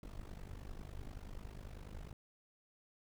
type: noise with amplitude modulation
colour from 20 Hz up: brown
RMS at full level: -44 dBFS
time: 0.03-2.13 s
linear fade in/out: 2 ms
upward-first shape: sine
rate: 50.1 Hz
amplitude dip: 90%
effects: none